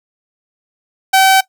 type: tone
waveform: sawtooth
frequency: 767 Hz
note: G5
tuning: 38 cents flat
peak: -3 dBFS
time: 1.13-1.41 s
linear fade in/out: 10 ms
effects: noise-tail reverb RT60 0.1 s tail -18 dB re dry